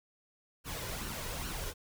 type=noise with flanger; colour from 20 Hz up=pink; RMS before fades=-39 dBFS; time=0.64-1.74 s; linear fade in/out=50 ms; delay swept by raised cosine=0.7 to 2.1 ms; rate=2.4 Hz; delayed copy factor=+0.55; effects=none